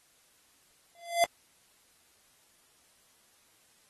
square tone with exponential growth, 685 Hz, F5, 34 cents flat, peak -20 dBFS, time 0.95-1.24 s, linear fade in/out 0 ms, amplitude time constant 61 ms, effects white hiss -65 dBFS RMS until 3.89 s + AAC 32 kbps

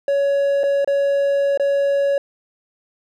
triangle tone with dropouts, 560 Hz, C#5, 18 cents sharp, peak -13 dBFS, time 0.08-2.18 s, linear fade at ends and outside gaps 2 ms, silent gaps 0.634-0.638 / 0.846-0.875 / 1.575-1.597 s, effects none

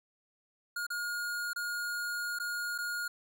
square tone with dropouts, 1430 Hz, F6, 41 cents sharp, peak -34 dBFS, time 0.76-3.08 s, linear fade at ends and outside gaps 5 ms, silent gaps 0.867-0.902 / 1.533-1.56 / 2.388-2.398 / 2.78-2.785 s, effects none

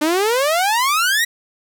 sawtooth exponential sweep, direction up, 293.7 to 1959 Hz, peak -11 dBFS, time 0.01-1.25 s, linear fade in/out 10 ms, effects none

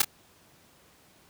white noise with echo, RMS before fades -20 dBFS, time 0-0.02 s, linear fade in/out 5 ms, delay 27 ms, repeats 1, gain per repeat -9 dB, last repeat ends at 0.047 s, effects pink hiss -59 dBFS RMS until 1.29 s + high-pass 80 Hz 12 dB/octave

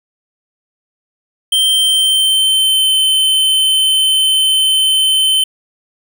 square tone with pitch glide, 3136 to 3073 Hz, G7 to G7, 0 to -35 cents, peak -10 dBFS, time 1.52-5.44 s, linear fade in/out 5 ms, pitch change -35 cents, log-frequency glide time 1.71-2.95 s, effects none

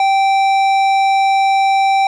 sine tone with tanh clipping, 780 Hz, G5, 9 cents flat, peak -12 dBFS, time 0-2.07 s, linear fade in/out 2 ms, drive 13 dB, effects none

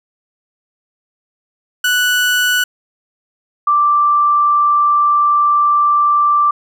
30% pulse / sine tone pair in turn, 1480 / 1174.7 Hz, F#6 / D6, 0 / 0 cents, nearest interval major third, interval 400 cents, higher first, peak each -9 dBFS, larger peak neither, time 1.84-2.64 / 3.67-6.51 s, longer second, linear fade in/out 5 ms, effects none

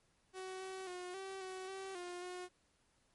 sawtooth tone with pitch steps, 375.1 / 378.6 / 360.4 / 385.1 / 375.1 / 384.9 / 354.8 / 361.2 Hz, F#4 / F#4 / F#4 / G4 / F#4 / G4 / F4 / F#4, +24 / +40 / -45 / -31 / +24 / -32 / +27 / -42 cents, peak -40 dBFS, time 0.33-2.49 s, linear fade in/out 50 ms, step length 270 ms, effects pink hiss -75 dBFS RMS until 3.14 s + MP3 48 kbps

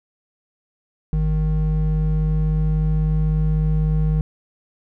triangle tone pair together, 51.91 / 155.56 Hz, G#1 / D#3, 0 / 0 cents, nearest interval octave + perfect fifth, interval 1900 cents, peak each -17 dBFS, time 1.13-4.21 s, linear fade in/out 0 ms, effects none

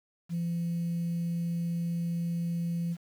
sine tone, 170.2 Hz, F3, 44 cents flat, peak -27 dBFS, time 0.29-2.97 s, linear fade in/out 50 ms, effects tanh soft clip ceiling -25 dBFS + 9-bit

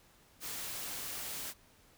white noise, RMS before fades -41 dBFS, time 0.4-1.54 s, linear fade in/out 50 ms, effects pink hiss -64 dBFS RMS until 1.97 s

